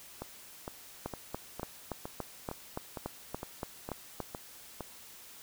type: two click trains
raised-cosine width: 1 ms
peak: -21 / -24 dBFS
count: 12 / 11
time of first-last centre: 1.06-4.203 / 0.22-4.807 s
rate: 3.5 / 2.18 Hz
effects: white hiss -52 dBFS RMS until 5.42 s